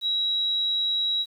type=tone; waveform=sine; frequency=3870 Hz; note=B7; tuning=36 cents flat; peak=-22 dBFS; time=0.01-1.26 s; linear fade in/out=50 ms; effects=9-bit